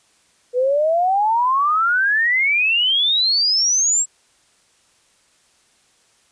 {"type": "exponential sweep", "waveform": "sine", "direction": "up", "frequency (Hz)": [483.7, 7740], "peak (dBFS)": -14, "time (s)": [0.53, 4.06], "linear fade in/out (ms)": 50, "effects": ["white hiss -58 dBFS RMS until 6.31 s", "resampled to 22050 Hz"]}